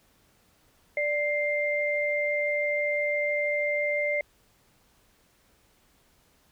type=tone pair together; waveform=sine; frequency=588.7 / 2098 Hz; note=D5 / C7; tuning=+4 / +4 cents; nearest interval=octave + minor seventh; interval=2200 cents; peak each=-27 dBFS; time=0.97-4.21 s; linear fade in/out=2 ms; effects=pink hiss -64 dBFS RMS until 6.51 s